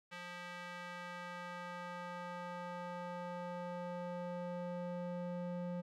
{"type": "tone with band-pass filter sweep", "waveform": "square", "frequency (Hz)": 176.6, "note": "F3", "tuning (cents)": 20, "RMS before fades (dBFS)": -44, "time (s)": [0.11, 5.82], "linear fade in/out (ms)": 20, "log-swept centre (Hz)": [2100, 370], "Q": 1.1, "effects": []}